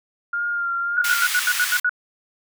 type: tone with vibrato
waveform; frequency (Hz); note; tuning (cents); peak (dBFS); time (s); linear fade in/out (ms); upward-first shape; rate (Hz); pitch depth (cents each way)
sine; 1400; F6; +4; -21; 0.33-1.26; 5; sine; 1.8; 24
type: tone bursts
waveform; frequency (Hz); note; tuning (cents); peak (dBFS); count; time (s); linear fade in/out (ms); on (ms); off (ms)
sine; 1465; F#6; -18; -16; 8; 0.97-1.894; 2; 49; 76
type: high-pass noise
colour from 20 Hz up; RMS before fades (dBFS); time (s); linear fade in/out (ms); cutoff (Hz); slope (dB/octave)
pink; -25; 1.04-1.8; 5; 1400; 24
effects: none